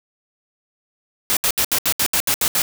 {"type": "noise bursts", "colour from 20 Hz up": "white", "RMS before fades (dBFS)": -18, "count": 10, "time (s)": [1.3, 2.619], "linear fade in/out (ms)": 0, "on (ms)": 68, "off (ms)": 71, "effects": []}